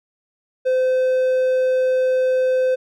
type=tone; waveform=triangle; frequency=514 Hz; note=C5; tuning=31 cents flat; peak=-13 dBFS; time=0.65-2.76 s; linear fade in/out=20 ms; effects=none